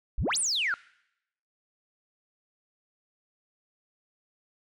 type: exponential two-way sweep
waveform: sine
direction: up then down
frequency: 35.02 to 10548 to 1345 Hz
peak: -24 dBFS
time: 0.18-0.74 s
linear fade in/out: 0 ms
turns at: 0.38 s
effects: noise-tail reverb RT60 0.8 s tail -24 dB re dry + tanh soft clip ceiling -21 dBFS